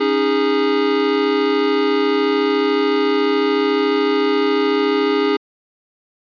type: chord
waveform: square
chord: C# suspended second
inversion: none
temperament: equal with one note detuned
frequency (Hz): 277.2 / 311.1 / 410.3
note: C#4 / D#4 / G#4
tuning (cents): 0 / 0 / -21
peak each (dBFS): -22 / -22 / -17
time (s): 0-5.37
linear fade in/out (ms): 10
effects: resampled to 11025 Hz